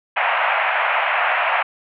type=band-pass noise; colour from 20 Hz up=pink; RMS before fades=-19 dBFS; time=0.16-1.63 s; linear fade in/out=10 ms; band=640 to 2700 Hz; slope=48 dB/octave; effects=none